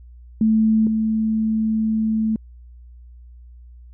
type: tone pair in turn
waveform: sine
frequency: 219.6 / 219.6 Hz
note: A3 / A3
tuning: -3 / -3 cents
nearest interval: unison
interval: 0 cents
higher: neither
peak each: -13 / -17 dBFS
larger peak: first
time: 0.41-0.87 / 0.87-2.36 s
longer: second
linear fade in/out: 2 ms
effects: added 60 Hz sine -40 dBFS peak until 3.93 s